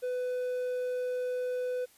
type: tone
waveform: triangle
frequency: 499.8 Hz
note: B4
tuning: 21 cents sharp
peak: -28 dBFS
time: 0.02-1.86 s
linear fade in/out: 20 ms
effects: white hiss -61 dBFS RMS until 1.97 s + resampled to 32000 Hz